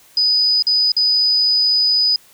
sine tone with dropouts, 4978 Hz, D#8, in tune, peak -12 dBFS, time 0.17-2.16 s, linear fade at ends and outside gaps 2 ms, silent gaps 0.624-0.668 / 0.919-0.966 s, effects white hiss -49 dBFS RMS until 2.33 s

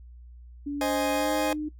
sine tone with pitch glide, 286.7 to 303 Hz, D4 to D#4, -42 to -46 cents, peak -28 dBFS, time 0.66-1.69 s, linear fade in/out 10 ms, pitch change +96 cents, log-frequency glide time 1.13-1.33 s
40% pulse chord, Ab major, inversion first, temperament equal, 523.3 / 622.3 / 830.6 Hz, C5 / Eb5 / Ab5, 0 / 0 / 0 cents, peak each -29 dBFS, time 0.81-1.53 s, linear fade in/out 2 ms
effects noise-tail reverb RT60 0.1 s tail -19 dB re dry + added 60 Hz sine -44 dBFS peak until 1.79 s

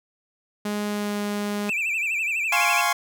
sawtooth tone with pitch glide, 207.7 to 205.9 Hz, G#3 to G#3, 0 to -15 cents, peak -21 dBFS, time 0.65-1.7 s, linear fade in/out 5 ms, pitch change -15 cents, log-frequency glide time 0.85-1.18 s
triangle tone with vibrato, 2500 Hz, D#7, 8 cents sharp, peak -21 dBFS, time 1.69-2.81 s, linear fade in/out 2 ms, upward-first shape sine, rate 12 Hz, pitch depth 130 cents each way
25% pulse chord, Db major seventh, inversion first, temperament equal, 698.5 / 830.6 / 1046.5 / 1108.7 Hz, F5 / Ab5 / C6 / Db6, 0 / 0 / 0 / 0 cents, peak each -22 dBFS, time 2.52-2.93 s, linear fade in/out 5 ms
effects none

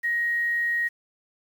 sine tone, 1883 Hz, A#6, 17 cents sharp, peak -22 dBFS, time 0.03-0.89 s, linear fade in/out 20 ms, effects 8-bit

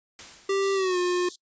white noise with exponential decay, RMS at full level -40 dBFS, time 0.19-1.02 s, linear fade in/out 0 ms, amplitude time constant 180 ms
square tone with pitch glide, 392 to 357.4 Hz, G4 to F4, 0 to +40 cents, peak -23 dBFS, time 0.49-1.29 s, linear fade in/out 5 ms, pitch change -160 cents, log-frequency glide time 0.74-0.98 s
pink high-pass noise, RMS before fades -42 dBFS, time 0.62-1.36 s, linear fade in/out 5 ms, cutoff 3400 Hz, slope 96 dB/octave
effects noise-tail reverb RT60 0.1 s tail -24 dB re dry + resampled to 16000 Hz

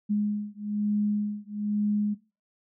sine beating tone pair, 207.6 / 208.7 Hz, G#3 / G#3, 0 / +9 cents, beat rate 1.1 Hz, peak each -28 dBFS, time 0.09-2.15 s, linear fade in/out 20 ms, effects noise-tail reverb RT60 0.3 s tail -19 dB re dry

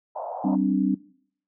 pink band-pass noise, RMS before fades -33 dBFS, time 0.15-0.56 s, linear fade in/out 10 ms, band 590 to 910 Hz, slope 48 dB/octave
sine chord, G suspended fourth, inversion none, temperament equal with one note detuned, 193.41 / 261.6 / 293.7 Hz, G3 / C4 / D4, -23 / 0 / 0 cents, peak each -24 dBFS, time 0.44-0.95 s, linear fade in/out 10 ms
effects noise-tail reverb RT60 0.6 s tail -21 dB re dry

